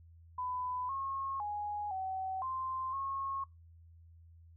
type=tone with pitch steps; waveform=sine; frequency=1001 / 1085 / 830 / 759 / 1045 / 1089 Hz; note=B5 / C#6 / G#5 / F#5 / C6 / C#6; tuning=+23 / -37 / -1 / +44 / -2 / -31 cents; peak=-35 dBFS; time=0.38-3.44 s; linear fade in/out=5 ms; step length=510 ms; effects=noise-tail reverb RT60 0.2 s tail -22 dB re dry + added 83 Hz sine -55 dBFS peak until 4.56 s